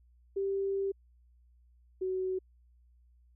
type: tone pair in turn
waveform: sine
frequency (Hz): 392 / 374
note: G4 / F#4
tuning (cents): 0 / +19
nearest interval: minor second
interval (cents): 81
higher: first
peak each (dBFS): -29 / -30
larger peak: first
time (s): 0.36-0.92 / 2.01-2.39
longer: first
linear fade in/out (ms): 10
effects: added 60 Hz sine -60 dBFS peak until 3.35 s